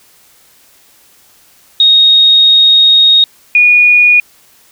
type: tone pair in turn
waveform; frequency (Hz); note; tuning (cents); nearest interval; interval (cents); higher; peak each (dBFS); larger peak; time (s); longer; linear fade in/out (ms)
sine; 3735 / 2451; A#7 / D#7; +3 / -27; perfect fifth; 730; first; -3; neither; 1.8-3.24 / 3.55-4.2; first; 2
effects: white hiss -46 dBFS RMS until 4.71 s